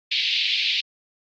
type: band-pass noise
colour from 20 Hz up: white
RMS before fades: -23 dBFS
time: 0.11-0.81 s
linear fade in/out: 10 ms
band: 2300 to 4300 Hz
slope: 48 dB/octave
effects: Opus 32 kbps